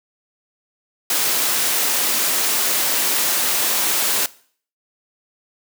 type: high-pass noise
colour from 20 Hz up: white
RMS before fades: -19 dBFS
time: 1.1-4.26 s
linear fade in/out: 2 ms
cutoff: 240 Hz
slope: 12 dB/octave
effects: noise-tail reverb RT60 0.5 s tail -20 dB re dry